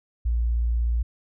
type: tone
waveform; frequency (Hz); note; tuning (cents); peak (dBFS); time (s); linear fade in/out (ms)
sine; 58.27; A#1; 0; -20; 0.25-1.03; 10
effects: none